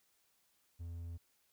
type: tone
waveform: triangle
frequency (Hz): 84.7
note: E2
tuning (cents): +48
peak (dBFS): -40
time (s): 0.79-1.18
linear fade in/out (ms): 20
effects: white hiss -75 dBFS RMS until 1.52 s